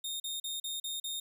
sawtooth tone bursts, 3675 Hz, A#7, 25 cents flat, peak -32 dBFS, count 6, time 0.04-1.2 s, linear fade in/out 5 ms, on 160 ms, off 40 ms, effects none

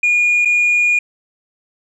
sine tone with dropouts, 2435 Hz, D#7, 38 cents flat, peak -9 dBFS, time 0.03-0.99 s, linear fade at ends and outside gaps 5 ms, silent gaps 0.45-0.455 s, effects tanh soft clip ceiling -9 dBFS

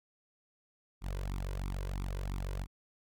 sawtooth tone with flanger, 47 Hz, F#1, 28 cents sharp, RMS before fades -37 dBFS, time 1.01-2.67 s, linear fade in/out 50 ms, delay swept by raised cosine 0.84 to 2.04 ms, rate 3 Hz, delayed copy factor +0.95, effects none

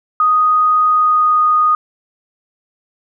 sine tone with pitch glide, 1244.5 to 1236.6 Hz, D#6 to D#6, 0 to -11 cents, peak -9 dBFS, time 0.2-1.75 s, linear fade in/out 2 ms, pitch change -11 cents, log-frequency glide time 0.88-1.39 s, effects none

